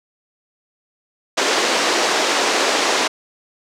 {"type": "band-pass noise", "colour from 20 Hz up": "pink", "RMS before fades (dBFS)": -18, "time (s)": [1.37, 3.08], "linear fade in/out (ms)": 10, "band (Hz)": [330, 7000], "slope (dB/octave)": 24, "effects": []}